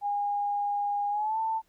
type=tone with pitch glide; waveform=sine; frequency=816 to 889.9 Hz; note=G#5 to A5; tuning=-31 to +19 cents; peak=-26 dBFS; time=0.01-1.62 s; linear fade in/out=50 ms; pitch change=+150 cents; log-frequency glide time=1.1-1.38 s; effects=pink hiss -70 dBFS RMS until 1.68 s